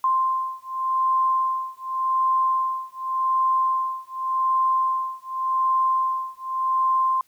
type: beating tone pair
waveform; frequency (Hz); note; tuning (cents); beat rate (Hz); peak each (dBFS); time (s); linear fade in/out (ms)
sine; 1046.5 / 1047.37; C6 / C6; 0 / +1; 0.87; -23; 0.04-7.21; 2
effects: white hiss -62 dBFS RMS until 7.27 s